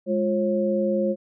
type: tone cluster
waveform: sine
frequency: 207.5 / 351.3 / 541 Hz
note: G#3 / F4 / C#5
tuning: -1 / +10 / -42 cents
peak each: -24 / -27 / -23 dBFS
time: 0.06-1.16 s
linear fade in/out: 50 ms
effects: none